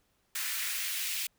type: noise with high-pass filter sweep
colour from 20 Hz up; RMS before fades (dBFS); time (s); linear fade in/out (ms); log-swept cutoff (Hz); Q
white; -34; 0.35-1.27; 5; 1600 to 2500; 1.7
effects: pink hiss -73 dBFS RMS until 1.38 s